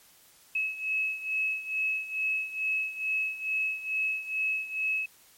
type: beating tone pair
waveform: sine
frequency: 2578 / 2580.3 Hz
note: E7 / E7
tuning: -39 / -38 cents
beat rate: 2.3 Hz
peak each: -29 / -33 dBFS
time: 0.55-5.06 s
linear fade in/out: 5 ms
effects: white hiss -58 dBFS RMS until 5.37 s + MP3 64 kbps